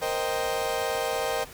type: chord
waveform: 35% pulse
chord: C minor seventh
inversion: third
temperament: equal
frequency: 466.2 / 523.3 / 622.3 / 784 Hz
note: Bb4 / C5 / Eb5 / G5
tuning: 0 / 0 / 0 / 0 cents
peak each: -30 dBFS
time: 0.01-1.45 s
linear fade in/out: 20 ms
effects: pink hiss -45 dBFS RMS until 1.53 s